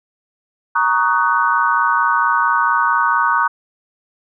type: chord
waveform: sine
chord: D# minor seventh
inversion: second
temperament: just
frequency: 933.4 / 1120.1 / 1244.5 / 1493.4 Hz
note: A#5 / C#6 / D#6 / F#6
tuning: +2 / +18 / 0 / +16 cents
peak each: -18 / -18 / -19 / -18 dBFS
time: 0.75-3.48 s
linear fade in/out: 10 ms
effects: none